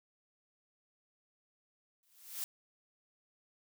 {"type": "noise with exponential growth", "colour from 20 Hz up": "blue", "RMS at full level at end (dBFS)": -36, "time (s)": [2.03, 2.44], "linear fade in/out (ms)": 0, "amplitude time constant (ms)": 87, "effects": []}